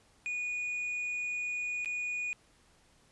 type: tone with dropouts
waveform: triangle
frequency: 2458 Hz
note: D#7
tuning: 22 cents flat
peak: -31 dBFS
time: 0.26-2.33 s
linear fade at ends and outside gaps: 0 ms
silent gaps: 1.847-1.858 s
effects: pink hiss -65 dBFS RMS until 3.11 s + resampled to 24000 Hz